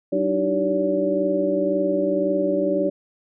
sine tone cluster, 189.2 / 298.9 / 320.8 / 384.5 / 571 Hz, F#3 / D4 / E4 / G4 / D5, +39 / +31 / -47 / -33 / -49 cents, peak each -29 / -24 / -29 / -25 / -22 dBFS, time 0.12-2.9 s, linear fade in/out 10 ms, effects none

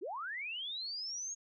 sine linear sweep, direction up, 293.7 to 6645 Hz, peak -38 dBFS, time 0.01-1.35 s, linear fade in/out 20 ms, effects none

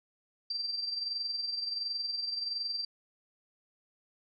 sine tone with amplitude modulation, 4699 Hz, D8, in tune, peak -30 dBFS, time 0.5-2.85 s, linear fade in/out 5 ms, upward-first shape sine, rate 21.4 Hz, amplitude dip 55%, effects none

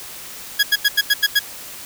20% pulse tone bursts, 1661.2 Hz, G#6, in tune, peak -7 dBFS, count 7, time 0.59-1.394 s, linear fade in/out 10 ms, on 42 ms, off 85 ms, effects white hiss -35 dBFS RMS until 1.85 s

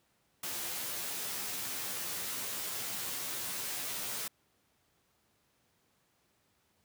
white noise with comb filter, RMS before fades -38 dBFS, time 0.43-4.28 s, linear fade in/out 5 ms, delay 13 ms, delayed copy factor -0.85, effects pink hiss -73 dBFS RMS until 6.84 s + high-pass 80 Hz 12 dB/octave

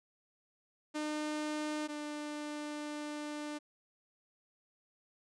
sawtooth tone pair in turn, 303 / 297.8 Hz, D#4 / D4, -46 / +24 cents, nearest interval unison, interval 30 cents, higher first, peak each -31 / -35 dBFS, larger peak first, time 0.94-1.88 / 1.88-3.59 s, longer second, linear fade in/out 20 ms, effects resampled to 22050 Hz

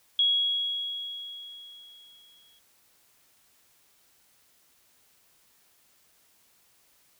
sine tone with exponential decay, 3322 Hz, G#7, in tune, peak -19 dBFS, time 0.19-2.59 s, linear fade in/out 2 ms, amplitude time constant 520 ms, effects white hiss -64 dBFS RMS until 7.19 s

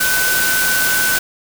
sine tone in noise, 1511 Hz, F#6, 36 cents sharp, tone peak -16 dBFS, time 0-1.19 s, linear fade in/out 10 ms, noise white, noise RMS -18 dBFS, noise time 0-1.19 s, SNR -1 dB, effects none

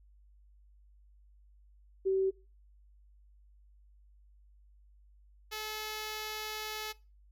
sine / 5% pulse tone pair in turn, 383.4 / 430.4 Hz, G4 / A4, -38 / -38 cents, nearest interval major second, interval 200 cents, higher second, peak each -26 dBFS, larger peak neither, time 2.05-2.31 / 5.51-6.93 s, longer second, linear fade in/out 20 ms, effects noise-tail reverb RT60 0.3 s tail -21 dB re dry + added 50 Hz sine -58 dBFS peak until 7.31 s

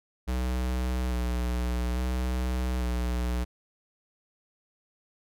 square tone with vibrato, 61.74 Hz, B1, in tune, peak -27 dBFS, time 0.27-3.45 s, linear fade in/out 20 ms, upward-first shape square, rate 0.59 Hz, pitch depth 26 cents each way, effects none

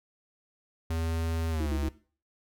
square tone with pitch glide, 81.9 to 71.3 Hz, E2 to C#2, -11 to +49 cents, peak -29 dBFS, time 0.9-1.89 s, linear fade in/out 5 ms, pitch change -240 cents, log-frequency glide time 1.5-1.73 s
sine tone bursts, 320.6 Hz, E4, 48 cents flat, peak -32 dBFS, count 3, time 1.6-1.889 s, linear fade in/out 5 ms, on 63 ms, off 50 ms
effects noise-tail reverb RT60 0.4 s tail -18 dB re dry

